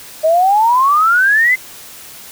sine exponential sweep, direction up, 617 to 2086 Hz, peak -8 dBFS, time 0.23-1.56 s, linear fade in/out 20 ms, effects white hiss -35 dBFS RMS until 2.31 s

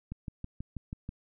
click train, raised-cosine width 5 ms, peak -25 dBFS, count 7, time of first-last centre 0.12-1.091 s, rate 6.18 Hz, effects none

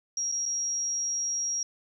sine tone with dropouts, 5650 Hz, F8, 19 cents sharp, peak -27 dBFS, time 0.17-1.63 s, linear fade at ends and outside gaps 2 ms, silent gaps 0.317-0.322 / 0.456-0.46 s, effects 10-bit

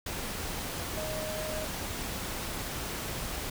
sine tone in noise, 622.3 Hz, D#5, in tune, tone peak -36 dBFS, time 0.97-1.65 s, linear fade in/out 5 ms, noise pink, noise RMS -36 dBFS, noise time 0.06-3.5 s, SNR -3 dB, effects none

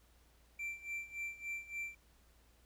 triangle tone with tremolo, 2349 Hz, D7, in tune, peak -36 dBFS, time 0.59-1.95 s, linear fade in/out 5 ms, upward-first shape sine, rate 3.5 Hz, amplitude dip 85%, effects added 58 Hz sine -66 dBFS peak until 2.65 s + pink hiss -70 dBFS RMS until 2.65 s

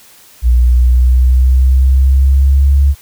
sine exponential sweep, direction up, 59.9 to 70.3 Hz, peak -5 dBFS, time 0.42-2.95 s, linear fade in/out 50 ms, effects white hiss -42 dBFS RMS until 3.01 s

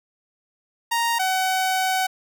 sawtooth tone pair in turn, 932.3 / 752.8 Hz, A#5 / F#5, 0 / +30 cents, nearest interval major third, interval 370 cents, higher first, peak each -16 dBFS, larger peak neither, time 0.91-1.19 / 1.19-2.07 s, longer second, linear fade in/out 10 ms, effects none

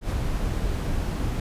brown noise with ADSR envelope, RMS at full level -24 dBFS, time 0.01-1.4 s, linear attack 93 ms, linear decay 40 ms, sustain -2 dB, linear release 3 ms, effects resampled to 32000 Hz

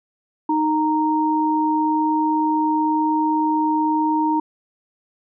sine tone pair together, 310 / 929 Hz, D#4 / A#5, -6 / -6 cents, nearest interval octave + perfect fifth, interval 1900 cents, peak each -19 dBFS, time 0.49-4.4 s, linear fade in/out 5 ms, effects none

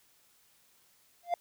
triangle tone with exponential growth, 696 Hz, F5, 6 cents flat, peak -21 dBFS, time 1.23-1.34 s, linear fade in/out 2 ms, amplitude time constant 23 ms, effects white hiss -66 dBFS RMS until 1.4 s

